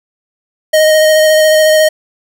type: tone with vibrato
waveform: square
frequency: 622.3 Hz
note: D#5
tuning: in tune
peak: -6 dBFS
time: 0.73-1.89 s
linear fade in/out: 10 ms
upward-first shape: square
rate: 14 Hz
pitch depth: 11 cents each way
effects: none